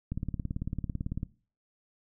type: click train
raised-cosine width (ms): 5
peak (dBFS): -20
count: 21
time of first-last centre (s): 0.12-1.231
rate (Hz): 18
effects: noise-tail reverb RT60 0.4 s tail -20 dB re dry